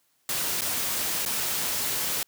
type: noise with dropouts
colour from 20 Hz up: white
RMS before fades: -28 dBFS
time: 0.29-2.23 s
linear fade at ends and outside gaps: 2 ms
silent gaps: 0.61-0.617 / 1.252-1.26 s
effects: white hiss -69 dBFS RMS until 2.27 s + high-pass 60 Hz 12 dB/octave